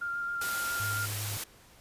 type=tone with vibrato; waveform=sine; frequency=1396.9 Hz; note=F6; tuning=in tune; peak=-31 dBFS; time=0.01-1.06 s; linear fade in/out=10 ms; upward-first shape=square; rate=7.3 Hz; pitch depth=10 cents each way
type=noise; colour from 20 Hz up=white; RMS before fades=-36 dBFS; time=0.41-1.44 s; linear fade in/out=5 ms
type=tone; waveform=sine; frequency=103.9 Hz; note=G#2; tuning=1 cent sharp; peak=-35 dBFS; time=0.8-1.37 s; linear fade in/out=0 ms
effects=pink hiss -57 dBFS RMS until 1.8 s + resampled to 32000 Hz